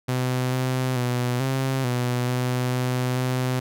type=tone with pitch steps; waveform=sawtooth; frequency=127.1 / 128.7 / 123.5 / 132.9 / 123.6 / 125.5 / 126.2 / 127.6 Hz; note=C3 / C3 / B2 / C3 / B2 / B2 / B2 / C3; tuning=-50 / -28 / 0 / +27 / +2 / +28 / +38 / -43 cents; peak=-18 dBFS; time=0.08-3.6 s; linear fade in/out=10 ms; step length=440 ms; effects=none